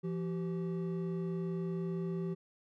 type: tone pair together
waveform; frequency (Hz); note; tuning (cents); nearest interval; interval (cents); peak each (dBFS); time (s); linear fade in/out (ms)
triangle; 170.2 / 384.6; F3 / G4; -44 / -33; octave + major second; 1411; -33 / -37; 0.03-2.35; 20
effects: none